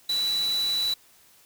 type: tone in noise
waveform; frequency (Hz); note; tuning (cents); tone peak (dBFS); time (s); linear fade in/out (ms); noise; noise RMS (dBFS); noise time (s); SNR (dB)
sine; 3951; B7; 0; -23; 0.09-0.94; 5; white; -37; 0.09-0.94; +11
effects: white hiss -57 dBFS RMS until 1.45 s